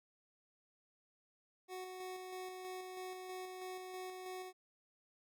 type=tone with tremolo; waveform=25% pulse; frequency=370 Hz; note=F#4; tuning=in tune; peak=-40 dBFS; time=1.68-4.53 s; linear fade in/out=50 ms; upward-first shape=square; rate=3.1 Hz; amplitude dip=30%; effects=none